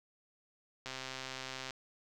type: click train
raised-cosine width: 0.2 ms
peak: -24 dBFS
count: 112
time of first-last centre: 0.86-1.707 s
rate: 131 Hz
effects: none